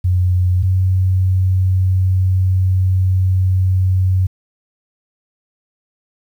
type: tone pair in turn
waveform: sine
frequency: 90.7 / 93.3 Hz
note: F#2 / F#2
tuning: -34 / +15 cents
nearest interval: unison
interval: 49 cents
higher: second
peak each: -11 dBFS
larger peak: neither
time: 0.04-0.63 / 0.63-4.27 s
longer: second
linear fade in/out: 10 ms
effects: 8-bit